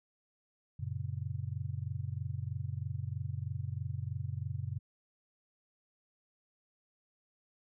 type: chord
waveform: sine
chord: F# major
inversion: none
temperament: just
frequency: 92.5 / 115.62 / 138.75 Hz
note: F#2 / A#2 / C#3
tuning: 0 / -14 / +2 cents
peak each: -39 / -39 / -40 dBFS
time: 0.79-4.79 s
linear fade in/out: 10 ms
effects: none